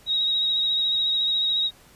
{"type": "tone with vibrato", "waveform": "sine", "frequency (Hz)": 3796, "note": "A#7", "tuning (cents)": 31, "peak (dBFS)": -20, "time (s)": [0.06, 1.71], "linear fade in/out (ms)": 50, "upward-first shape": "triangle", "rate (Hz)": 14, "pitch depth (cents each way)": 33, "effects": ["pink hiss -53 dBFS RMS until 1.95 s", "resampled to 32000 Hz"]}